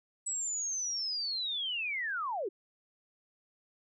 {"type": "linear sweep", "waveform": "sine", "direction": "down", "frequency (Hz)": [7902, 337], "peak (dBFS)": -32, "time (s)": [0.26, 2.49], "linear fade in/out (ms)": 10, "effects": []}